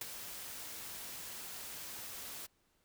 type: noise with ADSR envelope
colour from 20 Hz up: white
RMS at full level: -37 dBFS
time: 0.01-2.47 s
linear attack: 5 ms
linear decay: 15 ms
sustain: -9 dB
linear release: 18 ms
effects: pink hiss -75 dBFS RMS until 2.84 s